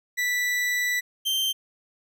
40% pulse tone pair in turn, 1970 / 3138 Hz, B6 / G7, -5 / +1 cents, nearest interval minor sixth, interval 806 cents, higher second, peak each -22 dBFS, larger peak neither, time 0.17-1.01 / 1.25-1.53 s, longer first, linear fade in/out 20 ms, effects none

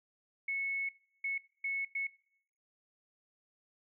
sine tone bursts at uneven times, 2200 Hz, C#7, 14 cents flat, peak -32 dBFS, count 4, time 0.48-0.89 / 1.24-1.38 / 1.64-1.85 / 1.95-2.07 s, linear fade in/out 5 ms, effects noise-tail reverb RT60 0.7 s tail -23 dB re dry

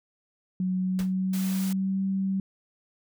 sine tone with pitch glide, 185 to 192.74 Hz, F#3 to G3, 0 to -29 cents, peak -24 dBFS, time 0.6-2.4 s, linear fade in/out 2 ms, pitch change +71 cents, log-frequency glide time 0.76-2.01 s
pink noise with exponential decay, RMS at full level -35 dBFS, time 0.99-1.13 s, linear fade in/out 0 ms, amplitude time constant 30 ms
white high-pass noise, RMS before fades -39 dBFS, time 1.33-1.73 s, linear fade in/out 5 ms, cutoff 230 Hz, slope 24 dB/octave
effects none

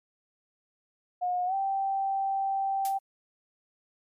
sine tone with pitch glide, 720 to 780.6 Hz, F#5 to G5, -47 to -8 cents, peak -26 dBFS, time 1.21-2.99 s, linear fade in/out 20 ms, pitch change +139 cents, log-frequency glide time 1.46-1.54 s
blue noise with exponential decay, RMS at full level -33 dBFS, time 2.85-3 s, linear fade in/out 0 ms, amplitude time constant 32 ms
effects resampled to 32000 Hz

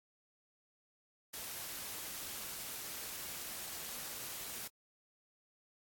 white noise, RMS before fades -44 dBFS, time 1.33-4.68 s, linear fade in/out 10 ms, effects AAC 64 kbps

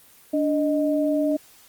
sine tone pair together, 292.1 / 619 Hz, D4 / D#5, -9 / -9 cents, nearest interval octave + minor second, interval 1300 cents, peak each -21 / -23 dBFS, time 0.33-1.37 s, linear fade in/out 10 ms, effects white hiss -52 dBFS RMS until 1.68 s + Opus 24 kbps

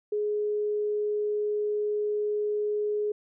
sine tone, 418.8 Hz, G#4, 15 cents sharp, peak -25 dBFS, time 0.12-3.12 s, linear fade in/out 5 ms, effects none

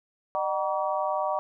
harmonic tone with a mistuned harmonic, 190 Hz, F#3, 46 cents sharp, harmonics 3 / 4 / 5 / 6, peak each -29 / -30 / -31 / -32 dBFS, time 0.35-1.39 s, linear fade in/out 0 ms, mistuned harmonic 3, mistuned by +110 cents, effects none

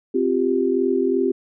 sine chord, C suspended fourth, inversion none, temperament equal, 261.6 / 349.2 / 392 Hz, C4 / F4 / G4, 0 / 0 / 0 cents, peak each -22 / -22 / -20 dBFS, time 0.14-1.32 s, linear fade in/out 10 ms, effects none

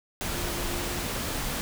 sine tone in noise, 349.2 Hz, F4, in tune, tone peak -39 dBFS, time 0.35-1.04 s, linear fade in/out 0 ms, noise pink, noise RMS -31 dBFS, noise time 0.21-1.61 s, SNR -11 dB, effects none

